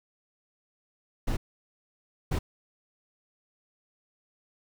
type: noise bursts at uneven times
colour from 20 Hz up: brown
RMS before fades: -27 dBFS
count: 2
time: 1.27-1.37 / 2.31-2.39 s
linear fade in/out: 10 ms
effects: none